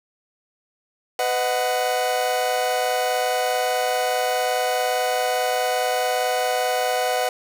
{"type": "chord", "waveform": "40% pulse", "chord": "B major", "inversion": "none", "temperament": "equal with one note detuned", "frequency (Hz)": [501.6, 622.3, 740], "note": ["B4", "D#5", "F#5"], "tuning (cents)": [27, 0, 0], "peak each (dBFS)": [-24, -26, -22], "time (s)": [1.19, 7.29], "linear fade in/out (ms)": 2, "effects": []}